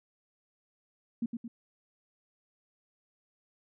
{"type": "tone with echo", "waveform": "sine", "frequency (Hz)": 233.1, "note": "A#3", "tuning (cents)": 0, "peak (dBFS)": -28, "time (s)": [1.22, 1.26], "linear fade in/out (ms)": 5, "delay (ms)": 110, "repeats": 2, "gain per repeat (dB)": -5, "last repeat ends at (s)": 1.48, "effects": []}